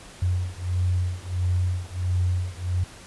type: beating tone pair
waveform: sine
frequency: 89.5 / 91 Hz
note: F2 / F#2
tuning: +43 / -28 cents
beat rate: 1.5 Hz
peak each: -25 dBFS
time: 0.22-2.84 s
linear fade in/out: 5 ms
effects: pink hiss -45 dBFS RMS until 3.06 s + resampled to 24000 Hz